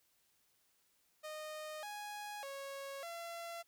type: tone with pitch steps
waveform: sawtooth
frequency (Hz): 616 / 831 / 551 / 679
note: D#5 / G#5 / C#5 / F5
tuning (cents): -17 / +1 / -11 / -49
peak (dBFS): -40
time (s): 1.23-3.63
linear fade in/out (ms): 20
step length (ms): 600
effects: white hiss -75 dBFS RMS until 3.67 s